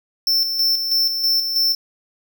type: tone with tremolo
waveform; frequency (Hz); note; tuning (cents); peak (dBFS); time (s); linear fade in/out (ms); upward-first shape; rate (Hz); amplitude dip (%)
square; 5360; E8; +28; -15; 0.27-1.75; 2; square; 3.1; 50
effects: 9-bit